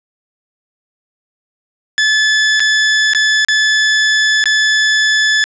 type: tone with dropouts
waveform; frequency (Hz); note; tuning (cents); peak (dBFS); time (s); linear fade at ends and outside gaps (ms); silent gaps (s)
sawtooth; 1730; A6; -30; -6; 1.98-5.44; 0; 2.596-2.603 / 3.135-3.149 / 3.448-3.485 / 4.44-4.457
effects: resampled to 16000 Hz + 7-bit